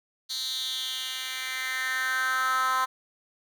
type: tone with high-pass filter sweep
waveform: 10% pulse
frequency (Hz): 259.3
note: C4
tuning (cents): -15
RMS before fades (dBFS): -29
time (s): 0.29-2.86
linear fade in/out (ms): 20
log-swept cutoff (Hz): 4300 to 1100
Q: 4.4
effects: none